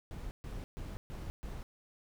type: noise bursts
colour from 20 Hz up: brown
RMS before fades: -42 dBFS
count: 5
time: 0.11-1.63 s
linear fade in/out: 0 ms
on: 200 ms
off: 130 ms
effects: none